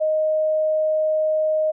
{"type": "tone", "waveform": "sine", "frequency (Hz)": 622.3, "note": "D#5", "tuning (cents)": 0, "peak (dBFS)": -17, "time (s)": [0, 1.72], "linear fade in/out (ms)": 20, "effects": []}